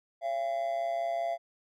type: tone with amplitude modulation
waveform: triangle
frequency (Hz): 680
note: F5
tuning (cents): -46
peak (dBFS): -24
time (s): 0.21-1.38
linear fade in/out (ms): 50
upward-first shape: sine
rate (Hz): 125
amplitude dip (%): 65
effects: none